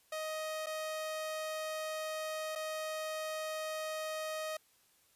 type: tone with dropouts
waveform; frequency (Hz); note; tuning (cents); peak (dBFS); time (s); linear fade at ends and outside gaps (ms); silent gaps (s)
sawtooth; 626; D#5; +10; -33; 0.12-4.57; 5; 0.661-0.667 / 2.553-2.557
effects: white hiss -69 dBFS RMS until 5.15 s + resampled to 32000 Hz